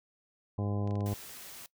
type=harmonic tone; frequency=102 Hz; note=G#2; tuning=31 cents flat; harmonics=1 / 2 / 3 / 4 / 5 / 6 / 7 / 8 / 10; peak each=-31 / -37 / -41 / -43 / -45 / -47 / -48 / -49 / -51 dBFS; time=0.58-1.14 s; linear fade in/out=5 ms
type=clicks; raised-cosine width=0.2 ms; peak=-35 dBFS; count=8; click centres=0.875 / 0.909 / 0.955 / 1.007 / 1.121 / 1.227 / 1.295 / 1.369 s
type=noise; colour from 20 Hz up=white; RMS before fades=-47 dBFS; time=1.06-1.66 s; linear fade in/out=0 ms
effects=noise-tail reverb RT60 0.1 s tail -20 dB re dry